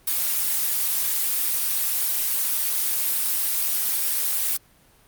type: noise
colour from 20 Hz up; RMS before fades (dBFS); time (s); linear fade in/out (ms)
blue; -23; 0.07-4.57; 5
effects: pink hiss -56 dBFS RMS until 5.07 s + Opus 32 kbps